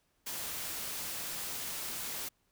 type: noise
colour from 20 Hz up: white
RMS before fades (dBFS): -39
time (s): 0.26-2.29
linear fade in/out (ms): 10
effects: pink hiss -75 dBFS RMS until 2.51 s